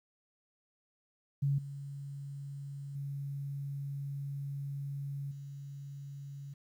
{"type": "tone with level steps", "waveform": "sine", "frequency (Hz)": 140.2, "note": "C#3", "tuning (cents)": 20, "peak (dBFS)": [-27, -40, -36, -42], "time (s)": [1.42, 6.54], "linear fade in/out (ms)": 10, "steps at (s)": [1.58, 2.95, 5.31], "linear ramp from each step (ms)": 5, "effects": ["11-bit"]}